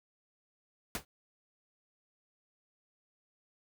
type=noise with exponential decay; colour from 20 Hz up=pink; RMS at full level=-31 dBFS; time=0.95-1.05 s; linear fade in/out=1 ms; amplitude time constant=21 ms; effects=none